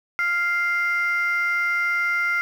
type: tone pair together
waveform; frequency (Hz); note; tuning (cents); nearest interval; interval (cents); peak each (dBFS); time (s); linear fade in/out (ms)
sine; 1396.9 / 2093; F6 / C7; 0 / 0; perfect fifth; 700; -21; 0.19-2.41; 0
effects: tanh soft clip ceiling -15 dBFS + 8-bit